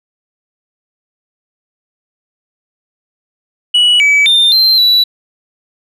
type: tone with pitch steps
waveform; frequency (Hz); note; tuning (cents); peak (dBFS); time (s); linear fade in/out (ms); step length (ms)
sine; 2935 / 2289 / 3608 / 4131 / 3942; F#7 / D7 / A7 / C8 / B7; -15 / -45 / +43 / -23 / -4; -3; 3.74-5.04; 10; 260
effects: tanh soft clip ceiling -5 dBFS